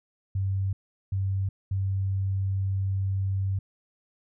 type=tone bursts at uneven times; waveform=sine; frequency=96.7 Hz; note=G2; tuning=23 cents flat; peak=-24 dBFS; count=3; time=0.35-0.73 / 1.12-1.49 / 1.71-3.59 s; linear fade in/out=5 ms; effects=none